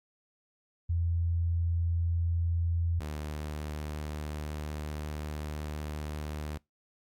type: tone pair in turn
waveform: sine / sawtooth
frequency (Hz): 84.7 / 75.46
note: E2 / D2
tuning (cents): +48 / +48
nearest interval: major second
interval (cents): 200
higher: first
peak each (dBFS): -26 / -31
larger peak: first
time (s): 0.89-3 / 3-6.58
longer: second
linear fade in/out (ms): 10
effects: noise-tail reverb RT60 0.2 s tail -25 dB re dry + AAC 64 kbps